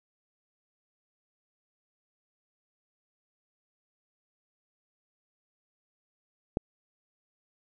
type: click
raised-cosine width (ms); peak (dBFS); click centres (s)
2; -13; 6.571
effects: none